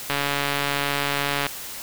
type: click train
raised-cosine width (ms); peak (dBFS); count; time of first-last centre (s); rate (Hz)
0.3; -7; 195; 0.1-1.466; 142
effects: white hiss -35 dBFS RMS until 1.82 s